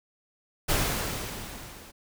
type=noise with level ramp; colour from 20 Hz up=pink; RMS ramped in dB=-24 to -48 dBFS; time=0.68-1.92 s; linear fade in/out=20 ms; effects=none